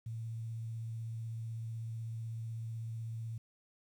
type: tone with vibrato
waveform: sine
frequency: 113.5 Hz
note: A#2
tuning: 46 cents flat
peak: -38 dBFS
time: 0.06-3.38 s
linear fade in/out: 5 ms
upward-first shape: square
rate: 16 Hz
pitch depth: 13 cents each way
effects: 11-bit